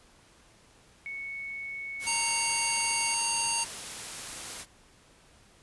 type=tone; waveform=sine; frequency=2214 Hz; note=C#7; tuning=3 cents flat; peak=-35 dBFS; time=1.06-3.14 s; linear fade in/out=0 ms
type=noise; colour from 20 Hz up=white; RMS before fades=-39 dBFS; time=1.99-4.66 s; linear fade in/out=50 ms
type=harmonic tone; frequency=923 Hz; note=A#5; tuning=17 cents flat; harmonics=1 / 3 / 5 / 7 / 9 / 10; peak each=-34 / -34 / -34 / -34 / -34 / -34 dBFS; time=2.06-3.65 s; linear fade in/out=20 ms
effects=pink hiss -59 dBFS RMS until 5.62 s + resampled to 24000 Hz